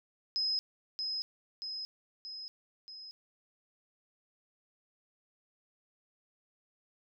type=tone with echo; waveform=sine; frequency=5090 Hz; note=D#8; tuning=39 cents sharp; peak=-29 dBFS; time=0.36-0.59 s; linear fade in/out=0 ms; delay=630 ms; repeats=4; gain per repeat=-4 dB; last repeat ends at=3.11 s; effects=none